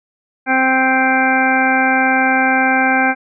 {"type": "harmonic tone", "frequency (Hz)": 261.6, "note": "C4", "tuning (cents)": 0, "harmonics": [1, 2, 3, 4, 5, 6, 8, 9], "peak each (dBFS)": [-18, -24, -16, -27, -27, -16, -22, -21], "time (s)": [0.46, 3.15], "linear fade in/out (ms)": 50, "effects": []}